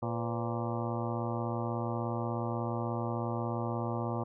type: harmonic tone with a mistuned harmonic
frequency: 116.54 Hz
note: A#2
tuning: in tune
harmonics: 1 / 2 / 3 / 4 / 5 / 6 / 7 / 8 / 9 / 10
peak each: -35 / -38 / -40 / -41 / -42 / -43 / -43 / -44 / -45 / -45 dBFS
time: 0.02-4.24 s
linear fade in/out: 10 ms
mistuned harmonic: 4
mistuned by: +110 cents
effects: none